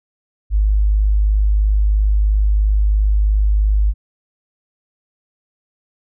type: tone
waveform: sine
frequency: 51.5 Hz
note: G#1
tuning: 14 cents flat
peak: -11 dBFS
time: 0.5-3.94 s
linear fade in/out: 50 ms
effects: none